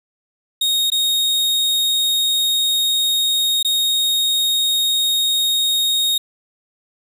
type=tone with dropouts; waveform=40% pulse; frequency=3729 Hz; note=A#7; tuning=in tune; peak=-14 dBFS; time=0.61-6.18 s; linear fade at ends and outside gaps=5 ms; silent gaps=0.902-0.918 / 3.629-3.647 s; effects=8-bit